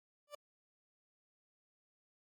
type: tone with exponential growth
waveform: 30% pulse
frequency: 587.3 Hz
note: D5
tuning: in tune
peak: -39 dBFS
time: 0.27-0.35 s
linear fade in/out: 5 ms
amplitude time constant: 16 ms
effects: MP3 96 kbps